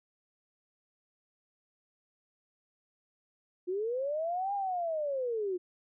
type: linear two-way sweep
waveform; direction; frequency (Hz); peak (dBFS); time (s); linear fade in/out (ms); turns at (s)
sine; up then down; 349 to 815 to 349; -30; 3.67-5.58; 20; 4.54
effects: none